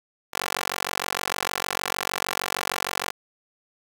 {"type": "tone with high-pass filter", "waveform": "15% pulse", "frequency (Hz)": 46.51, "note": "F#1", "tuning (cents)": 10, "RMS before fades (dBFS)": -29, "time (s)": [0.33, 3.11], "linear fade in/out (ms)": 10, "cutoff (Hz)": 880, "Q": 0.81, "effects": ["8-bit"]}